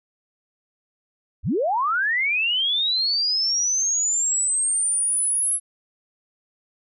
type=linear sweep; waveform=sine; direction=up; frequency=38.89 to 11000 Hz; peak=-19 dBFS; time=1.43-5.6 s; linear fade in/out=50 ms; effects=none